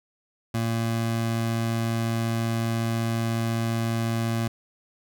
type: tone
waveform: 25% pulse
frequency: 114.5 Hz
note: A#2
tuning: 31 cents flat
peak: -20 dBFS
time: 0.54-4.48 s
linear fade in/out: 5 ms
effects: none